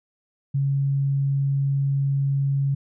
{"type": "tone", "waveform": "sine", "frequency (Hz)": 138.5, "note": "C#3", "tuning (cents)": -1, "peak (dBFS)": -19, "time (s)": [0.54, 2.75], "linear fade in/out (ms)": 10, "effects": []}